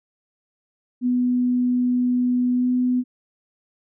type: tone with pitch glide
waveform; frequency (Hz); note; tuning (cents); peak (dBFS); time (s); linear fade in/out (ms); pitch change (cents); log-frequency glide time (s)
sine; 247.8 to 250.1; B3 to B3; +6 to +22; -17; 1.01-3.04; 50; +16; 2.53-2.68
effects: none